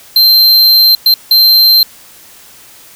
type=tone bursts at uneven times; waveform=square; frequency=4136 Hz; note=C8; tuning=21 cents flat; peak=-4 dBFS; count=3; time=0.16-0.95 / 1.06-1.14 / 1.31-1.83 s; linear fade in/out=2 ms; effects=white hiss -38 dBFS RMS until 2.95 s